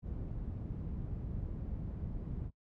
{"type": "low-pass noise", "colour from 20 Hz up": "white", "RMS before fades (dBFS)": -40, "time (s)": [0.02, 2.51], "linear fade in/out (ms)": 50, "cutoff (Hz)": 120, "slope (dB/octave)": 12, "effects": ["noise-tail reverb RT60 0.1 s tail -22 dB re dry"]}